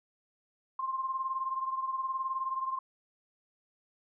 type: beating tone pair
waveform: sine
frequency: 1053 / 1072 Hz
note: C6 / C6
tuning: +11 / +42 cents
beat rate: 19 Hz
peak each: -32 / -38 dBFS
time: 0.79-2.79 s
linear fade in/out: 5 ms
effects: none